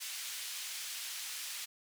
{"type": "band-pass noise", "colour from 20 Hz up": "pink", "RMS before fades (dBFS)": -42, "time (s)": [0, 1.66], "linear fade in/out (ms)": 20, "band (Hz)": [2700, 14000], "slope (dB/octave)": 12, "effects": []}